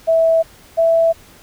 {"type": "tone pair in turn", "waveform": "sine", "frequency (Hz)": [654, 660.5], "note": ["E5", "E5"], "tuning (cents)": [-14, 3], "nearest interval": "unison", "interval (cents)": 17, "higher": "second", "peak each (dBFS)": -10, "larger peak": "neither", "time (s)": [[0.07, 0.43], [0.77, 1.13]], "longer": "neither", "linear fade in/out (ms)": 20, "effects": ["pink hiss -45 dBFS RMS until 1.42 s"]}